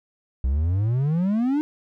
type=exponential sweep; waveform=triangle; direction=up; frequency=61.7 to 309.6 Hz; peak=-17 dBFS; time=0.44-1.61 s; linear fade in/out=0 ms; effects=none